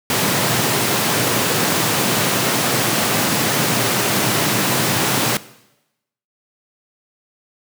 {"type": "high-pass noise", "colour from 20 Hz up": "pink", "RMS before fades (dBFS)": -18, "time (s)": [0.1, 5.37], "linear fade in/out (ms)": 2, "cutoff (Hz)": 110, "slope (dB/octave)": 48, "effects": ["noise-tail reverb RT60 0.9 s tail -18 dB re dry"]}